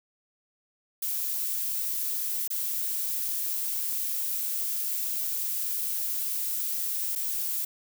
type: noise with dropouts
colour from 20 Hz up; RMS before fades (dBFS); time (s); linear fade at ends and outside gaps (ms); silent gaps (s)
violet; -30; 1.02-7.65; 5; 2.477-2.503 / 7.153-7.158
effects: none